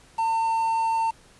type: tone with quantisation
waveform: triangle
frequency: 903 Hz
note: A5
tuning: 45 cents sharp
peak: -19 dBFS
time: 0.18-1.11 s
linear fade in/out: 10 ms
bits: 7
effects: pink hiss -54 dBFS RMS until 1.39 s + resampled to 24000 Hz